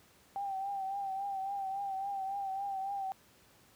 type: tone with vibrato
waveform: sine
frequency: 784 Hz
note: G5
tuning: in tune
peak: -34 dBFS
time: 0.36-3.12 s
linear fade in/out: 0 ms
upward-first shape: triangle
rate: 3.6 Hz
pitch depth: 54 cents each way
effects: pink hiss -63 dBFS RMS until 3.75 s + high-pass 80 Hz 12 dB/octave